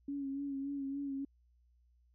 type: tone with vibrato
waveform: sine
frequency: 277.5 Hz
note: C#4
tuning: 2 cents sharp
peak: -36 dBFS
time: 0.08-1.25 s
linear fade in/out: 5 ms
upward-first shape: sine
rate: 3.5 Hz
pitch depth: 38 cents each way
effects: added 60 Hz sine -66 dBFS peak until 2.14 s